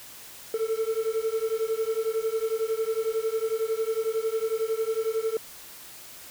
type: beating tone pair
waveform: triangle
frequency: 440 / 451 Hz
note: A4 / A4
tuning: 0 / +43 cents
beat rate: 11 Hz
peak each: -26 / -26 dBFS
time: 0.54-5.37 s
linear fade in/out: 2 ms
effects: white hiss -45 dBFS RMS until 6.3 s